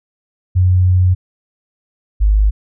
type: tone pair in turn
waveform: sine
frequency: 91.4 / 51.49 Hz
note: F#2 / G#1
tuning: -21 / -14 cents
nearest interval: minor seventh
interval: 993 cents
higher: first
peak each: -8 dBFS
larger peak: neither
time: 0.55-1.15 / 2.2-2.51 s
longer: first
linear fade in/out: 20 ms
effects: none